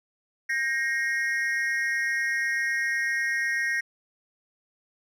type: tone with amplitude modulation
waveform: triangle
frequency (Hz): 1873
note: A#6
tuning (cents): +8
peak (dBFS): -18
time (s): 0.49-3.81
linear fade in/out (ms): 10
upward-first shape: sine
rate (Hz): 272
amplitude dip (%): 100
effects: none